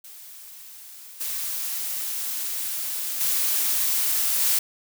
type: noise with level steps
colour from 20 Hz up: blue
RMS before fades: -43 / -29 / -23 / -21 dBFS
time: 0.04-4.59 s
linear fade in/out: 5 ms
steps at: 1.2 / 3.2 / 4.4 s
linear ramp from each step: 10 ms
effects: none